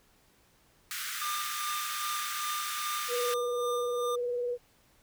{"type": "high-pass noise", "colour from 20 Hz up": "pink", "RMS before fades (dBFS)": -37, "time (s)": [0.91, 3.34], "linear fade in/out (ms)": 0, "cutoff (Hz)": 1200, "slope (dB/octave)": 96}
{"type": "tone with tremolo", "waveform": "square", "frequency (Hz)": 1200, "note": "D6", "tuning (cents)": 37, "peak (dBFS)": -33, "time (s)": [1.21, 4.16], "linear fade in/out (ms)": 10, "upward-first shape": "sine", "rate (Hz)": 2.5, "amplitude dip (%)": 50}
{"type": "tone with vibrato", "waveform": "sine", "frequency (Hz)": 486.5, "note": "B4", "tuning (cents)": -26, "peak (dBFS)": -29, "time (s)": [3.08, 4.58], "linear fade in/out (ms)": 50, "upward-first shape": "triangle", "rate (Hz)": 20, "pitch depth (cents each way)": 33}
{"effects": ["pink hiss -65 dBFS RMS until 5.02 s"]}